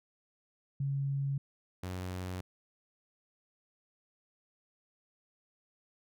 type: tone pair in turn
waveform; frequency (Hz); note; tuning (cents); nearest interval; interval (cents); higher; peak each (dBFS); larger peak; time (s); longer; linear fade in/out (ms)
sine / sawtooth; 138.59 / 91.69; C#3 / F#2; 0 / -15; perfect fifth; 715; first; -30 / -33; first; 0.8-1.38 / 1.83-2.41; neither; 5
effects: none